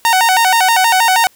sawtooth tone with vibrato, 830.6 Hz, G#5, in tune, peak -5 dBFS, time 0.05-1.27 s, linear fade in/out 0 ms, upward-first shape square, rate 6.3 Hz, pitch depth 180 cents each way, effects white hiss -50 dBFS RMS until 1.35 s

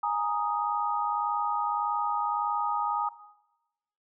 sine chord, Ab suspended second, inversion none, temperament equal, 830.6 / 932.3 / 1244.5 Hz, Ab5 / Bb5 / Eb6, 0 / 0 / 0 cents, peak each -30 dBFS, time 0.03-3.09 s, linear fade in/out 5 ms, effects noise-tail reverb RT60 1.0 s tail -17 dB re dry

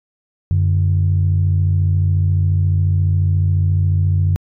sine tone pair together, 92.58 / 146.83 Hz, F#2 / D3, +2 / 0 cents, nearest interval minor sixth, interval 798 cents, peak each -12 / -19 dBFS, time 0.51-4.36 s, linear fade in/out 0 ms, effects tanh soft clip ceiling -6 dBFS

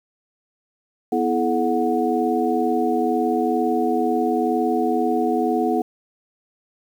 sine tone cluster, 246.4 / 328.5 / 429.4 / 733 Hz, B3 / E4 / A4 / F#5, -4 / -6 / -42 / -16 cents, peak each -23 dBFS, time 1.12-5.82 s, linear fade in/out 5 ms, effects 8-bit

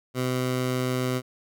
15% pulse tone, 127.3 Hz, C3, 47 cents flat, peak -18 dBFS, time 0.14-1.22 s, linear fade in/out 50 ms, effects none

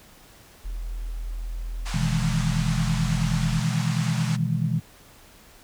sine tone, 41.37 Hz, E1, 7 cents sharp, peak -28 dBFS, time 0.64-3.61 s, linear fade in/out 20 ms
pink band-pass noise, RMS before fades -36 dBFS, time 1.85-4.37 s, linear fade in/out 20 ms, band 740 to 8400 Hz, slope 24 dB/octave
sine chord, E major seventh, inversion second, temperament equal, 123.47 / 155.56 / 164.81 / 207.7 Hz, B2 / D#3 / E3 / G#3, 0 / 0 / 0 / 0 cents, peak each -26 / -27 / -26 / -31 dBFS, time 1.94-4.8 s, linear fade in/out 5 ms
effects pink hiss -51 dBFS RMS until 5.63 s

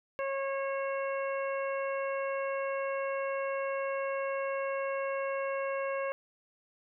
harmonic tone, 546 Hz, C#5, 26 cents flat, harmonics 1 / 2 / 3 / 4 / 5, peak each -32 / -38 / -42 / -44 / -46 dBFS, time 0.19-6.12 s, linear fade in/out 0 ms, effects none

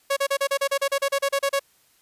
sawtooth tone bursts, 554.4 Hz, C#5, in tune, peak -16 dBFS, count 15, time 0.1-1.595 s, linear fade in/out 10 ms, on 67 ms, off 35 ms, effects white hiss -61 dBFS RMS until 2.01 s + resampled to 32000 Hz

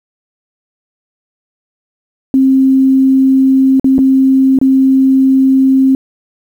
sine tone with dropouts, 265.6 Hz, C4, 26 cents sharp, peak -5 dBFS, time 2.34-5.95 s, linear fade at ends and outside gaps 1 ms, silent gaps 3.797-3.844 / 3.982-3.989 / 4.588-4.614 s, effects 7-bit

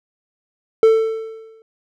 triangle tone with exponential decay, 445 Hz, A4, 20 cents sharp, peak -4 dBFS, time 0.83-1.62 s, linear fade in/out 1 ms, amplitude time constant 170 ms, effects none

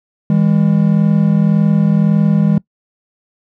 triangle tone pair together, 160.7 / 202.5 Hz, E3 / G#3, -44 / -43 cents, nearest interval major third, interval 401 cents, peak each -10 dBFS, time 0.3-2.58 s, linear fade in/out 2 ms, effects noise-tail reverb RT60 0.1 s tail -22 dB re dry

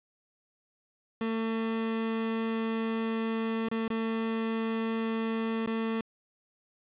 30% pulse tone with dropouts, 224.8 Hz, A3, 37 cents sharp, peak -26 dBFS, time 1.21-6.01 s, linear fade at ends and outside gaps 2 ms, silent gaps 3.686-3.714 / 3.88-3.902 / 5.662-5.673 s, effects resampled to 8000 Hz + 9-bit

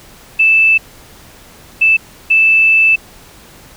sine tone bursts at uneven times, 2637 Hz, E7, in tune, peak -6 dBFS, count 3, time 0.39-0.78 / 1.81-1.97 / 2.3-2.96 s, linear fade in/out 10 ms, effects pink hiss -40 dBFS RMS until 3.76 s

